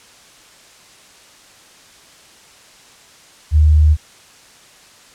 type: tone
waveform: sine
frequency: 76.4 Hz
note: D#2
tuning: 31 cents flat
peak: -7 dBFS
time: 3.51-3.97 s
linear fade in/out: 50 ms
effects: white hiss -45 dBFS RMS until 5.14 s + low-pass 8000 Hz 12 dB/octave